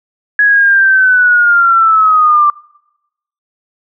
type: linear sweep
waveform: sine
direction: down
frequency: 1679 to 1174.7 Hz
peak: -5 dBFS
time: 0.39-2.5 s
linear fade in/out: 2 ms
effects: noise-tail reverb RT60 0.9 s tail -26 dB re dry